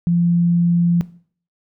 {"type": "tone", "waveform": "sine", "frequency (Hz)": 172.2, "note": "F3", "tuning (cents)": -24, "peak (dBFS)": -13, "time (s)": [0.07, 1.01], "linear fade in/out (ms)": 0, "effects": ["noise-tail reverb RT60 0.5 s tail -18 dB re dry"]}